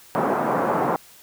white band-pass noise, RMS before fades -22 dBFS, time 0.15-0.96 s, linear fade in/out 0 ms, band 150 to 1100 Hz, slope 24 dB/octave, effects white hiss -49 dBFS RMS until 1.22 s

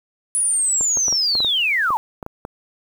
sine linear sweep, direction down, 9956 to 830 Hz, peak -16 dBFS, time 0.35-1.97 s, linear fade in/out 0 ms
clicks, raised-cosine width 1 ms, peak -16 dBFS, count 11, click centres 0.81 / 0.972 / 1.082 / 1.126 / 1.353 / 1.404 / 1.447 / 1.905 / 2.228 / 2.264 / 2.451 s
effects 7-bit

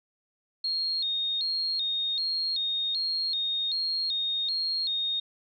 sine tone with vibrato, 3970 Hz, B7, 8 cents sharp, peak -26 dBFS, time 0.64-5.2 s, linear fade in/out 5 ms, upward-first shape square, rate 1.3 Hz, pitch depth 120 cents each way, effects none

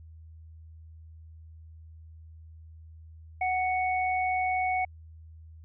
sine tone pair together, 741.2 / 2221 Hz, F#5 / C#7, +3 / +3 cents, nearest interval octave + perfect fifth, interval 1900 cents, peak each -26 / -31 dBFS, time 3.41-4.85 s, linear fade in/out 5 ms, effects added 80 Hz sine -46 dBFS peak until 5.64 s

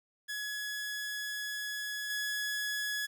sawtooth tone with level steps, 1688 Hz, G#6, 28 cents sharp, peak -32 / -29 dBFS, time 0.28-3.07 s, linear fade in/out 20 ms, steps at 2.1 s, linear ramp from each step 2 ms, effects 11-bit

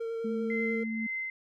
triangle tone with vibrato, 456.9 Hz, A#4, 35 cents flat, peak -30 dBFS, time 0-0.84 s, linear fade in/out 10 ms, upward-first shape square, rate 10 Hz, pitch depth 11 cents each way
sine tone with pitch glide, 220 to 222.4 Hz, A3 to A3, 0 to +19 cents, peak -31 dBFS, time 0.24-1.07 s, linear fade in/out 10 ms, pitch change +19 cents, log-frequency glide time 0.46-0.55 s
sine tone with tremolo, 2068 Hz, C7, 21 cents flat, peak -31 dBFS, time 0.5-1.3 s, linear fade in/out 2 ms, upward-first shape sine, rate 1.9 Hz, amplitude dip 60%
effects none

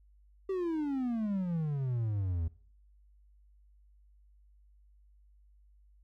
triangle exponential sweep, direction down, 391.3 to 79 Hz, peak -28 dBFS, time 0.49-2.48 s, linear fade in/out 5 ms, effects noise-tail reverb RT60 0.5 s tail -19 dB re dry + added 50 Hz sine -59 dBFS peak until 6.03 s

